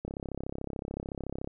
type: click train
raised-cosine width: 2 ms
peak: -22 dBFS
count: 49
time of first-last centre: 0.05-1.474 s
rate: 33.7 Hz
effects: none